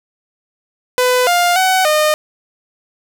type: tone with pitch steps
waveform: sawtooth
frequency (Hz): 501 / 703 / 751 / 611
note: B4 / F5 / F#5 / D#5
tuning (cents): +25 / +11 / +26 / -32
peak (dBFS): -7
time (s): 0.98-2.14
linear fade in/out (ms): 0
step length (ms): 290
effects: none